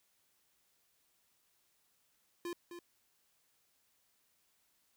square tone with echo, 346.7 Hz, F4, 13 cents flat, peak -39 dBFS, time 2.45-2.53 s, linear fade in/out 2 ms, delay 260 ms, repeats 1, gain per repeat -8 dB, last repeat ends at 2.79 s, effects white hiss -75 dBFS RMS until 4.96 s

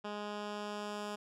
10% pulse tone with low-pass filter sweep, 207.7 Hz, G#3, in tune, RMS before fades -41 dBFS, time 0.04-1.16 s, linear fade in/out 10 ms, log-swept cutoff 4000 to 8900 Hz, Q 0.75, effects none

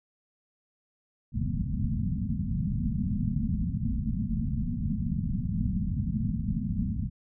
white low-pass noise, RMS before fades -29 dBFS, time 1.32-7.1 s, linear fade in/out 50 ms, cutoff 240 Hz, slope 96 dB/octave, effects none

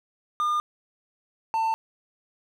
triangle tone pair in turn, 1210 / 894.1 Hz, D#6 / A5, -49 / +28 cents, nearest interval perfect fourth, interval 523 cents, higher first, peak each -20 dBFS, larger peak neither, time 0.4-0.6 / 1.54-1.74 s, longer neither, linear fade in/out 0 ms, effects none

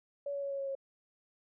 sine tone with pitch steps, 567 / 562.4 / 557.9 / 553.4 / 549 / 544.5 Hz, C#5 / C#5 / C#5 / C#5 / C#5 / C#5, +39 / +25 / +11 / -3 / -17 / -31 cents, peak -34 dBFS, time 0.26-0.752 s, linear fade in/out 5 ms, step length 82 ms, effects none

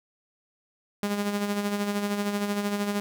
sawtooth tone with tremolo, 204.1 Hz, G#3, 30 cents flat, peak -20 dBFS, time 1.03-3 s, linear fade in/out 0 ms, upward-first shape sine, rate 13 Hz, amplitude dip 50%, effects none

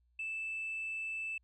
sine tone, 2637 Hz, E7, in tune, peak -35 dBFS, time 0.19-1.38 s, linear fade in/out 5 ms, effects tanh soft clip ceiling -33 dBFS + added 60 Hz sine -69 dBFS peak until 1.43 s

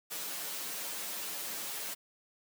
white noise with comb filter, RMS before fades -39 dBFS, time 0.1-1.95 s, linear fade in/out 20 ms, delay 7.9 ms, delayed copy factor -0.9, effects high-pass 200 Hz 12 dB/octave

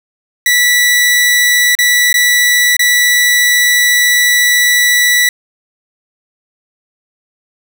sawtooth tone with dropouts, 1958 Hz, B6, 15 cents flat, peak -4 dBFS, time 0.46-5.29 s, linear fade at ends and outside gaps 2 ms, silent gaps 1.752-1.788 / 2.128-2.141 / 2.767-2.793 s, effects none

